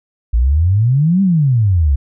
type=exponential two-way sweep; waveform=sine; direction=up then down; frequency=54.2 to 200 to 65.6 Hz; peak=-9 dBFS; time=0.33-1.96 s; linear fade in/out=10 ms; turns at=1.22 s; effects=none